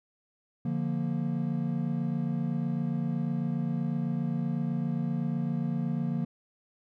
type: chord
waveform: triangle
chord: Bb major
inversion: first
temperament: equal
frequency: 146.83 / 174.61 / 233.1 Hz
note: D3 / F3 / Bb3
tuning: 0 / 0 / 0 cents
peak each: -30 dBFS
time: 0.65-6.25 s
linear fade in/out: 5 ms
effects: none